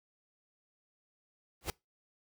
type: noise with exponential growth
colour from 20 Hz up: pink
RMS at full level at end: -30 dBFS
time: 1.61-1.7 s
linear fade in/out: 1 ms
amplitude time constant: 18 ms
effects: noise-tail reverb RT60 0.2 s tail -23 dB re dry